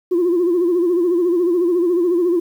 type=tone with vibrato; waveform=sine; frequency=349.9 Hz; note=F4; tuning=3 cents sharp; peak=-12 dBFS; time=0.11-2.4 s; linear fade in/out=10 ms; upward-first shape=sine; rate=14 Hz; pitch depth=84 cents each way; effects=tanh soft clip ceiling -10 dBFS + 8-bit